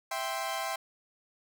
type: chord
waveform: sawtooth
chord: C major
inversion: first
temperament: equal with one note detuned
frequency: 657.4 / 784 / 1046.5 Hz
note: E5 / G5 / C6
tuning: -5 / 0 / 0 cents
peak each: -33 / -32 / -33 dBFS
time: 0.11-0.76 s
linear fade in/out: 5 ms
effects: none